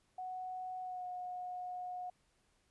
sine tone with pitch glide, 740 to 725.2 Hz, F#5 to F#5, 0 to -35 cents, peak -40 dBFS, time 0.18-2.1 s, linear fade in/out 5 ms, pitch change -35 cents, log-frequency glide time 0.81-1.06 s, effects pink hiss -75 dBFS RMS until 2.7 s + resampled to 24000 Hz

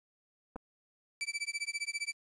clicks, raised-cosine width 1 ms, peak -29 / -29 dBFS, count 2, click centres 0.559 / 0.563 s
sawtooth tone with tremolo, 2319 Hz, D7, 22 cents flat, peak -28 dBFS, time 1.21-2.13 s, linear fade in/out 0 ms, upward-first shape sine, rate 15 Hz, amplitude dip 100%
effects resampled to 24000 Hz + 11-bit

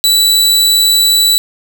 sawtooth tone, 3951 Hz, B7, in tune, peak -4 dBFS, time 0.04-1.38 s, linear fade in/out 0 ms, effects none

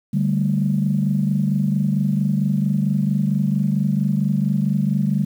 sine chord, D suspended fourth, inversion none, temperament just, 146.83 / 195.78 / 220.2 Hz, D3 / G3 / A3, 0 / -2 / +2 cents, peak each -20 / -19 / -24 dBFS, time 0.13-5.25 s, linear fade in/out 10 ms, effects tanh soft clip ceiling -7 dBFS + 8-bit

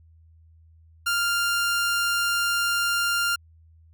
sawtooth tone, 1396.9 Hz, F6, in tune, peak -18 dBFS, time 1.06-3.36 s, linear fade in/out 10 ms, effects added 81 Hz sine -51 dBFS peak until 3.93 s

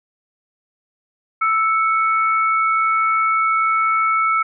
sine tone pair together, 1318.2 / 2217 Hz, E6 / C#7, 0 / 0 cents, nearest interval major sixth, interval 900 cents, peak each -15 / -22 dBFS, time 1.41-4.43 s, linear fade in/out 10 ms, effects none

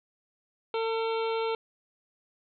harmonic tone, 450.9 Hz, A4, 42 cents sharp, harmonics 1 / 2 / 3 / 5 / 6 / 7 / 8 / 9, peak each -28 / -34 / -38 / -42 / -44 / -45 / -46 / -47 dBFS, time 0.74-1.55 s, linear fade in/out 2 ms, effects none

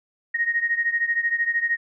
sine beating tone pair, 1864.7 / 1877.7 Hz, A#6 / A#6, 0 / +12 cents, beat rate 13 Hz, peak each -22 / -25 dBFS, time 0.34-1.77 s, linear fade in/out 10 ms, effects none

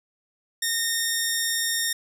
10% pulse tone, 1838 Hz, A#6, 25 cents flat, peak -14 dBFS, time 0.62-1.93 s, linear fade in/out 5 ms, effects none

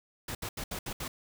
pink noise bursts at uneven times, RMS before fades -37 dBFS, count 6, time 0.28-0.35 / 0.42-0.49 / 0.57-0.64 / 0.71-0.79 / 0.86-0.93 / 1-1.08 s, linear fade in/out 5 ms, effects none

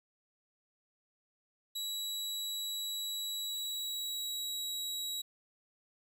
sawtooth tone with pitch glide, 3900 to 3871 Hz, B7 to B7, -23 to -35 cents, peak -33 dBFS, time 1.75-5.22 s, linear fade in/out 10 ms, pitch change -12 cents, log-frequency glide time 3.42-4.67 s, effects 11-bit

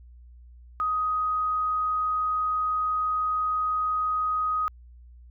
sine tone, 1253 Hz, D#6, 12 cents sharp, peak -23 dBFS, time 0.8-4.68 s, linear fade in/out 0 ms, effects added 60 Hz sine -46 dBFS peak until 5.3 s

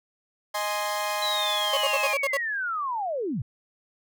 sawtooth chord, Ab major, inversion second, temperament equal, 622.3 / 830.6 / 1046.5 Hz, Eb5 / Ab5 / C6, 0 / 0 / 0 cents, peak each -27 dBFS, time 0.54-2.14 s, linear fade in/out 10 ms
sine linear sweep, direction down, 4000 to 94.2 Hz, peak -26 dBFS, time 1.22-3.42 s, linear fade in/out 5 ms
30% pulse tone bursts, 554.4 Hz, C#5, in tune, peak -21 dBFS, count 7, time 1.73-2.372 s, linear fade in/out 5 ms, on 42 ms, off 58 ms
effects none

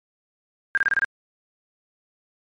sine tone bursts, 1603 Hz, G6, 38 cents sharp, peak -16 dBFS, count 6, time 0.75-1.045 s, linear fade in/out 0 ms, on 25 ms, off 29 ms, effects MP3 48 kbps

